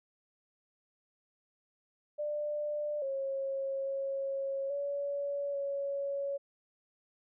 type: tone with pitch steps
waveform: sine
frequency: 594 / 543 / 546 / 567 / 559 Hz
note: D5 / C#5 / C#5 / C#5 / C#5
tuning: +20 / -36 / -26 / +39 / +14 cents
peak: -32 dBFS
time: 2.18-6.38 s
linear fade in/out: 20 ms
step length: 840 ms
effects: none